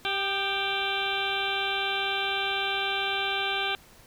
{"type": "harmonic tone with a mistuned harmonic", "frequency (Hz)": 392, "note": "G4", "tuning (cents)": 0, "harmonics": [1, 2, 3, 4, 6, 7, 8, 9, 10], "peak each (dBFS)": [-36, -33, -37, -33, -33, -37, -34, -35, -39], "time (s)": [0.05, 3.75], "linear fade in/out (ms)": 0, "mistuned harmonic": 3, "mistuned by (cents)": 35, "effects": ["pink hiss -54 dBFS RMS until 4.06 s"]}